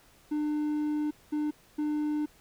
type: tone bursts at uneven times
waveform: triangle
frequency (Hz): 300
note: D4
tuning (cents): +37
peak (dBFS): -25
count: 3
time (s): 0.31-1.11 / 1.32-1.51 / 1.78-2.26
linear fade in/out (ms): 10
effects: pink hiss -60 dBFS RMS until 2.4 s